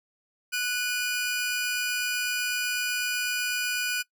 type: tone pair together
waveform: sawtooth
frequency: 1480 / 2444 Hz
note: F#6 / D#7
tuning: 0 / -32 cents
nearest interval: major sixth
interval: 868 cents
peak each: -25 / -26 dBFS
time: 0.52-4.03 s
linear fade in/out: 20 ms
effects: noise-tail reverb RT60 0.1 s tail -21 dB re dry